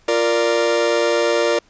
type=chord; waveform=40% pulse; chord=Bb major; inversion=second; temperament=equal with one note detuned; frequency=347.4 / 466.2 / 587.3 Hz; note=F4 / Bb4 / D5; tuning=-9 / 0 / 0 cents; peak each=-21 / -18 / -18 dBFS; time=0.08-1.59 s; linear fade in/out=5 ms; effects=pink hiss -55 dBFS RMS until 1.69 s + resampled to 16000 Hz